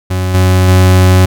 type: tone with level steps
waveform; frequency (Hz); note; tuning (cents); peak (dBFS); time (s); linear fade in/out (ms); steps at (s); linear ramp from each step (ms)
40% pulse; 92.5; F#2; 0; -11 / -5 / -3; 0.1-1.26; 10; 0.34 / 0.68; 5
effects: none